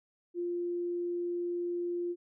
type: tone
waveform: sine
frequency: 349.2 Hz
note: F4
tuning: in tune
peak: -31 dBFS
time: 0.34-2.16 s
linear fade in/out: 50 ms
effects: none